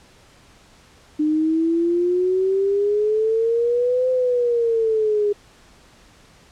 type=exponential two-way sweep; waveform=sine; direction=up then down; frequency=301.5 to 514 to 408.5 Hz; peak=-16 dBFS; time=1.19-5.33 s; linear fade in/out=10 ms; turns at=4.1 s; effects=pink hiss -51 dBFS RMS until 6.51 s + low-pass 8000 Hz 12 dB/octave